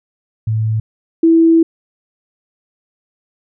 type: tone pair in turn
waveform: sine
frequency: 110 / 328.7 Hz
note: A2 / E4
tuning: 0 / -5 cents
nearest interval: octave + perfect fifth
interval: 1895 cents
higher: second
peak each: -13 / -6 dBFS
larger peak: second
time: 0.47-0.8 / 1.23-1.63 s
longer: second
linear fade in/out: 5 ms
effects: none